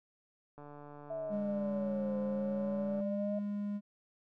click train, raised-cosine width 1 ms, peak -37 dBFS, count 355, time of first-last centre 0.58-3.005 s, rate 146 Hz
sine exponential two-way sweep, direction down then up, 659.3 to 522 to 623 Hz, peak -36 dBFS, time 1.1-3.39 s, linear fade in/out 5 ms, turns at 2.18 s
triangle tone, 204.8 Hz, G#3, 24 cents flat, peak -32 dBFS, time 1.29-3.81 s, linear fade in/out 50 ms
effects none

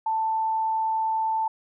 sine tone, 885 Hz, A5, 10 cents sharp, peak -22 dBFS, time 0.06-1.48 s, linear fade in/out 5 ms, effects none

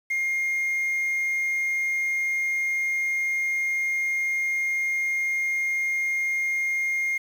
sine tone, 2126 Hz, C7, 27 cents sharp, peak -20 dBFS, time 0.1-7.18 s, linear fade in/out 10 ms, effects tanh soft clip ceiling -22 dBFS + 8-bit

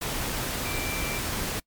sine tone in noise, 2349 Hz, D7, in tune, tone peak -35 dBFS, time 0.65-1.19 s, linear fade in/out 10 ms, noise pink, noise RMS -30 dBFS, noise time 0.01-1.6 s, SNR -8 dB, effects noise-tail reverb RT60 0.1 s tail -25 dB re dry + MP3 96 kbps

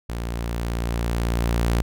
sawtooth tone with level ramp, 58.1 Hz, A#1, 5 cents flat, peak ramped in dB -23 to -14 dBFS, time 0.09-1.82 s, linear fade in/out 5 ms, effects none

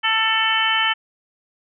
harmonic tone with a mistuned harmonic, 443.9 Hz, A4, 15 cents sharp, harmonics 2 / 3 / 4 / 5 / 6 / 7, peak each -25 / -24 / -22 / -25 / -26 / -21 dBFS, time 0.03-0.94 s, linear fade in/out 20 ms, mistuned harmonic 7, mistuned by -30 cents, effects none

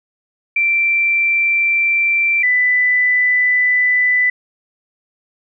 sine tone pair in turn, 2349 / 1991.9 Hz, D7 / B6, 0 / +14 cents, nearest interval minor third, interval 286 cents, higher first, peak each -12 / -11 dBFS, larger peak second, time 0.56-2.43 / 2.43-4.3 s, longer neither, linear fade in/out 5 ms, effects none

